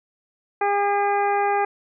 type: harmonic tone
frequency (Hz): 404.9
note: G#4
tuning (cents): -44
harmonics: 1 / 2 / 3 / 4 / 5 / 6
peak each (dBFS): -24 / -20 / -29 / -31 / -33 / -36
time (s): 0.61-1.65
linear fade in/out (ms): 5
effects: none